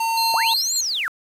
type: tone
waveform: square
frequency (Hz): 908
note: A#5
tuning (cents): -46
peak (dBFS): -20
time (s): 0-0.54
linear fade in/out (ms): 5
type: tone with tremolo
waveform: 45% pulse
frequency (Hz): 4186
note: C8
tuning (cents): 0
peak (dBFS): -20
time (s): 0.17-0.81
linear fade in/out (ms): 5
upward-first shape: square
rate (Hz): 3.4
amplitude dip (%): 45
type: linear two-way sweep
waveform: sine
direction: up then down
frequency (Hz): 623 to 7650 to 1272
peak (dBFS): -21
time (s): 0.34-1.08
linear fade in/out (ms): 0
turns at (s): 0.75
effects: resampled to 32000 Hz + 7-bit